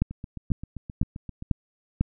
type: two click trains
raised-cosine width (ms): 5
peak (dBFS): -23 / -9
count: 11 / 5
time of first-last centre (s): 0.11-1.424 / 0.02-2.01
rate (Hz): 7.61 / 2.01
effects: none